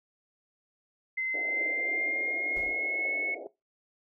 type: tone with pitch glide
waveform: sine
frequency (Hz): 2063 to 2198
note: C7 to C#7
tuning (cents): -25 to -15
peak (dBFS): -28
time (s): 1.17-3.35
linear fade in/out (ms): 10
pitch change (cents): +110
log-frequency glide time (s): 1.4-3.15
type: band-pass noise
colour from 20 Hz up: white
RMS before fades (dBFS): -42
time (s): 1.34-3.47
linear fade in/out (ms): 2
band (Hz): 280 to 740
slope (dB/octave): 96
type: noise with exponential decay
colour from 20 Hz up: brown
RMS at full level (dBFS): -38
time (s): 2.56-2.88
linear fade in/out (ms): 5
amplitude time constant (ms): 69
effects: noise-tail reverb RT60 0.2 s tail -18 dB re dry